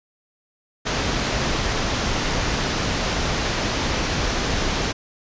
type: low-pass noise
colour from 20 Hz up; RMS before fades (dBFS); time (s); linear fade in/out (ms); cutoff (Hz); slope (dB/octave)
pink; -23; 0.85-4.93; 20; 6700; 48
effects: resampled to 16000 Hz